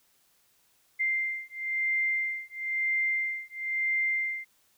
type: beating tone pair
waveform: sine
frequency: 2093 / 2094 Hz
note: C7 / C7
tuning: 0 / +1 cents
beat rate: 1 Hz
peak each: -30 dBFS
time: 0.99-4.45 s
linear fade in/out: 20 ms
effects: white hiss -67 dBFS RMS until 4.77 s